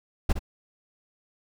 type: noise with echo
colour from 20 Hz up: brown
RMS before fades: -18 dBFS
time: 0.29-0.33 s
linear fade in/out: 10 ms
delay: 63 ms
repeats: 1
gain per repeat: -10 dB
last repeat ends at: 0.393 s
effects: none